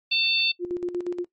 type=harmonic tone; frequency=893 Hz; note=A5; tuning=25 cents sharp; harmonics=3 / 4 / 5; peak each=-23 / -25 / -25 dBFS; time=0.11-0.52 s; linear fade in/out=10 ms
type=tone with tremolo; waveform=sine; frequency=353.3 Hz; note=F4; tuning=20 cents sharp; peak=-23 dBFS; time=0.59-1.26 s; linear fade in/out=50 ms; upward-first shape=square; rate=8.4 Hz; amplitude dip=65%
effects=noise-tail reverb RT60 0.1 s tail -18 dB re dry + MP3 32 kbps